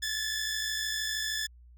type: tone pair together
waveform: 15% pulse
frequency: 1708.9 / 1762 Hz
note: G#6 / A6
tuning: +49 / +2 cents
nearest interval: minor second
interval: 53 cents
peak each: -27 dBFS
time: 0.02-1.47 s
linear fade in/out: 10 ms
effects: added 60 Hz sine -51 dBFS peak until 1.77 s